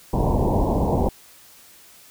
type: low-pass noise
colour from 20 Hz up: pink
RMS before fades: -20 dBFS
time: 0.13-1.09 s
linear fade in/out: 5 ms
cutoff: 990 Hz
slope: 96 dB/octave
effects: white hiss -49 dBFS RMS until 2.1 s